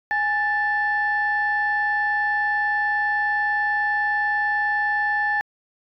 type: tone pair together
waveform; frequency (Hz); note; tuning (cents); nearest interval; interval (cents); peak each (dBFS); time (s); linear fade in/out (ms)
sine; 830.6 / 1760; G#5 / A6; 0 / 0; octave + minor second; 1300; -23 / -20; 0.11-5.41; 0
effects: tanh soft clip ceiling -13 dBFS